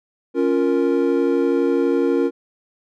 triangle chord, Bb minor, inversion first, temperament equal, 277.2 / 349.2 / 466.2 Hz, Db4 / F4 / Bb4, 0 / 0 / 0 cents, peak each -18 dBFS, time 0.34-2.31 s, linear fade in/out 50 ms, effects none

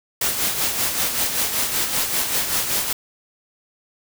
white noise with tremolo, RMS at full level -20 dBFS, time 0.21-2.93 s, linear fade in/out 5 ms, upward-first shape sine, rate 5.2 Hz, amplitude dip 50%, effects none

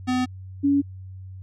square / sine tone pair in turn, 252.8 / 281.8 Hz, B3 / C#4, +41 / +29 cents, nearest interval major second, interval 188 cents, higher second, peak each -21 / -16 dBFS, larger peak second, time 0.07-0.26 / 0.63-0.82 s, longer neither, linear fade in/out 20 ms, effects added 94 Hz sine -36 dBFS peak until 1.42 s + low-pass 6000 Hz 12 dB/octave

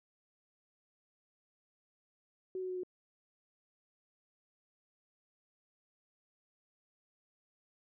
sine tone with pitch steps, 373.5 / 370.3 / 367.1 / 363.9 Hz, F#4 / F#4 / F#4 / F#4, +16 / +1 / -14 / -29 cents, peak -36 dBFS, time 2.55-2.834 s, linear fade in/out 2 ms, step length 71 ms, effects none

